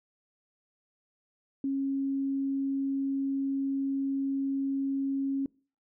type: tone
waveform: sine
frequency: 273.1 Hz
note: C#4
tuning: 26 cents flat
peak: -27 dBFS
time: 1.64-5.46 s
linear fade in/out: 2 ms
effects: noise-tail reverb RT60 0.4 s tail -24 dB re dry